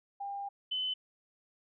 sine tone pair in turn, 800 / 3030 Hz, G5 / F#7, +35 / +40 cents, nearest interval octave + major seventh, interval 2305 cents, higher second, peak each -36 / -31 dBFS, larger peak second, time 0.2-0.49 / 0.71-0.94 s, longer first, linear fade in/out 10 ms, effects none

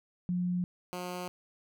sine / 10% pulse tone pair in turn, 178.6 / 179.54 Hz, F3 / F3, +39 / +48 cents, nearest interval unison, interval 9 cents, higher second, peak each -28 dBFS, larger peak neither, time 0.29-0.64 / 0.93-1.28 s, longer neither, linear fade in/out 0 ms, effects none

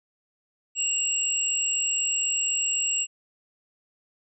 sine tone pair together, 2787 / 7672 Hz, F7 / A#8, -4 / +49 cents, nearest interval octave + tritone, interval 1753 cents, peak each -27 / -25 dBFS, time 0.75-3.07 s, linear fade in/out 50 ms, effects none

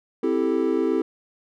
triangle chord, A minor seventh, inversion first, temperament equal, 261.6 / 329.6 / 392 / 440 Hz, C4 / E4 / G4 / A4, 0 / 0 / 0 / 0 cents, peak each -24 / -22 / -23 / -24 dBFS, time 0.23-1.02 s, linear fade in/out 5 ms, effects none

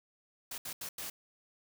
white noise bursts at uneven times, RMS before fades -41 dBFS, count 4, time 0.51-0.58 / 0.65-0.73 / 0.81-0.89 / 0.98-1.1 s, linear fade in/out 5 ms, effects none

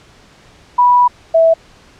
sine tone pair in turn, 981 / 654.7 Hz, B5 / E5, -12 / -12 cents, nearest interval perfect fifth, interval 700 cents, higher first, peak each -6 dBFS, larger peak neither, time 0.78-1.08 / 1.34-1.54 s, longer first, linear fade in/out 10 ms, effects pink hiss -45 dBFS RMS until 1.99 s + low-pass 6000 Hz 12 dB/octave

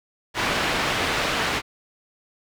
white low-pass noise, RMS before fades -24 dBFS, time 0.34-1.62 s, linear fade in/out 50 ms, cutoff 2600 Hz, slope 12 dB/octave, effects none

